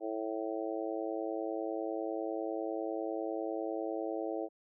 harmonic tone, 110 Hz, A2, in tune, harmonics 3 / 4 / 5 / 6 / 7, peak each -38 / -40 / -40 / -41 / -44 dBFS, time 0-4.49 s, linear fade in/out 50 ms, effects none

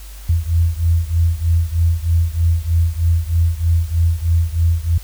sine beating tone pair, 82.41 / 85.61 Hz, E2 / F2, 0 / -34 cents, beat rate 3.2 Hz, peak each -15 / -17 dBFS, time 0.29-4.98 s, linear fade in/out 5 ms, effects added 50 Hz sine -32 dBFS peak until 5.03 s + white hiss -42 dBFS RMS until 5.03 s

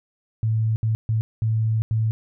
sine tone bursts at uneven times, 110.8 Hz, A2, 13 cents sharp, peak -18 dBFS, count 5, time 0.43-0.76 / 0.83-0.95 / 1.09-1.21 / 1.42-1.82 / 1.91-2.11 s, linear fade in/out 0 ms, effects none

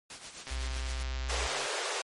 white noise with tremolo, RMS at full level -41 dBFS, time 0.1-1.03 s, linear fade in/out 2 ms, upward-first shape sine, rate 7.8 Hz, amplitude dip 60%
click train, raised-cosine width 0.2 ms, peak -24 dBFS, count 158, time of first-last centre 0.47-1.659 s, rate 132 Hz
sine tone with pitch glide, 61.74 to 61.03 Hz, B1 to B1, 0 to -20 cents, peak -32 dBFS, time 0.5-1.48 s, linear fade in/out 20 ms, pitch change -20 cents, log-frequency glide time 1.08-1.36 s
pink high-pass noise, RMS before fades -33 dBFS, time 1.29-2.02 s, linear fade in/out 10 ms, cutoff 390 Hz, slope 48 dB/octave
effects low-pass 8000 Hz 12 dB/octave + MP3 48 kbps

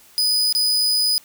40% pulse tone with dropouts, 4978 Hz, D#8, in tune, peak -15 dBFS, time 0.18-1.18 s, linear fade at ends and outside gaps 0 ms, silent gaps 0.526-0.55 s, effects white hiss -50 dBFS RMS until 1.24 s

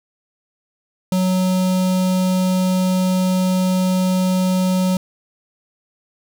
square tone with notch filter, 185 Hz, F#3, in tune, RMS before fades -17 dBFS, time 1.12-4.97 s, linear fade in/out 2 ms, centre 1800 Hz, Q 1.1, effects none

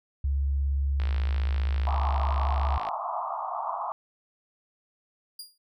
sine tone with vibrato, 69.4 Hz, C#2, 3 cents sharp, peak -23 dBFS, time 0.24-2.78 s, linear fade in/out 5 ms, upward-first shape sine, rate 17 Hz, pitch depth 16 cents each way
click train, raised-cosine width 0.3 ms, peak -22 dBFS, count 105, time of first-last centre 1-2.887 s, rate 55.1 Hz
white band-pass noise, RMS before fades -32 dBFS, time 1.87-3.92 s, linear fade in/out 0 ms, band 650 to 1200 Hz, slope 96 dB/octave
sawtooth tone with exponential decay, 4828 Hz, D8, 47 cents sharp, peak -32 dBFS, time 5.39-5.58 s, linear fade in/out 5 ms, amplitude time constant 41 ms
effects none

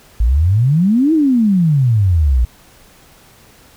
sine exponential two-way sweep, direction up then down, 51.91 to 329.6 to 57 Hz, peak -9 dBFS, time 0.2-2.45 s, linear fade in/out 5 ms, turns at 1.13 s, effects pink hiss -46 dBFS RMS until 3.76 s

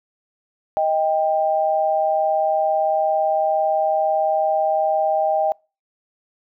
sine tone pair together, 628 / 790.2 Hz, D#5 / G5, +16 / +14 cents, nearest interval major third, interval 398 cents, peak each -19 dBFS, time 0.77-5.52 s, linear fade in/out 0 ms, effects noise-tail reverb RT60 0.3 s tail -26 dB re dry

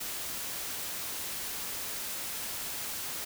white noise, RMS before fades -37 dBFS, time 0-3.25 s, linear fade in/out 10 ms, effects none

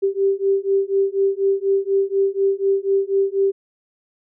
sine beating tone pair, 390 / 394.1 Hz, G4 / G4, -9 / +9 cents, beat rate 4.1 Hz, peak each -19 dBFS, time 0.02-3.52 s, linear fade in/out 20 ms, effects none

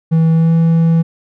triangle tone with pitch glide, 162.4 to 164.86 Hz, E3 to E3, -26 to 0 cents, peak -6 dBFS, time 0.11-1.03 s, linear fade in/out 20 ms, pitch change +26 cents, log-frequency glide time 0.32-0.53 s, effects none

